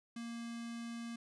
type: tone with notch filter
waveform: square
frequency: 233.1 Hz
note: A#3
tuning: in tune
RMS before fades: -44 dBFS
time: 0.16-1.16 s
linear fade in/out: 5 ms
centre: 590 Hz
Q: 0.89
effects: resampled to 22050 Hz